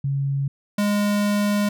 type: tone pair in turn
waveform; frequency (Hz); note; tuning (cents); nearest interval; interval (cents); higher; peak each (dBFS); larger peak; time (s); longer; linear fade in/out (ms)
sine / square; 138.59 / 205.7; C#3 / G#3; 0 / -16; perfect fifth; 684; second; -20 / -19; second; 0.04-0.48 / 0.78-1.69; second; 5
effects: none